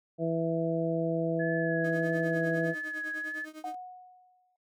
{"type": "harmonic tone", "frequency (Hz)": 164.81, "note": "E3", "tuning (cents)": 0, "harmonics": [1, 2, 3, 4], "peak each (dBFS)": [-32, -32, -32, -32], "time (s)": [0.18, 2.75], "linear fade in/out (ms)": 50}
{"type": "tone with vibrato", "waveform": "sine", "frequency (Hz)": 1696, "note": "G#6", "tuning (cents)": 36, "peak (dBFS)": -32, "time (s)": [1.39, 3.46], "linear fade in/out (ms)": 20, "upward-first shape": "sine", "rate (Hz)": 1.6, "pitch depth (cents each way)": 30}
{"type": "tone with tremolo", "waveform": "35% pulse", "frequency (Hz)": 311.1, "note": "D#4", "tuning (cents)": 0, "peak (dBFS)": -38, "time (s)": [1.84, 3.75], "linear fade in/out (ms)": 5, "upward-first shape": "triangle", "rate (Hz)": 9.9, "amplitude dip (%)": 95}
{"type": "tone with exponential decay", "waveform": "sine", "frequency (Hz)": 732, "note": "F#5", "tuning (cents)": -19, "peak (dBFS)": -32, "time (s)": [3.64, 4.56], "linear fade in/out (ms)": 2, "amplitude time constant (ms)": 200}
{"effects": ["noise-tail reverb RT60 0.1 s tail -19 dB re dry"]}